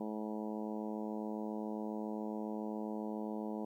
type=harmonic tone; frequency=107.3 Hz; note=A2; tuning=43 cents flat; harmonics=2 / 3 / 4 / 5 / 6 / 7 / 8 / 9; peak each=-40 / -44 / -46 / -48 / -50 / -51 / -52 / -53 dBFS; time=0-3.65 s; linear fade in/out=5 ms; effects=12-bit